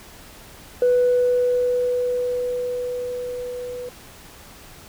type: tone with level ramp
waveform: sine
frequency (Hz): 493.9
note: B4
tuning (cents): 0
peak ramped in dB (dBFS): -12 to -29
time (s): 0.82-3.89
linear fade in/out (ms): 2
effects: tanh soft clip ceiling -11 dBFS + pink hiss -44 dBFS RMS until 4.88 s